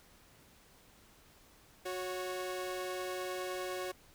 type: tone pair together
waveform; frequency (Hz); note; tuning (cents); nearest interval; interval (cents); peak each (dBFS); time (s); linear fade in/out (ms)
sawtooth; 366.3 / 554.4; F#4 / C#5; -17 / 0; perfect fifth; 717; -35 / -37; 1.85-3.92; 10
effects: pink hiss -62 dBFS RMS until 4.14 s